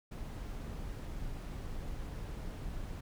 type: noise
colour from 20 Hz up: brown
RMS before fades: -41 dBFS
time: 0.11-3.01 s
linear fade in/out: 10 ms
effects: none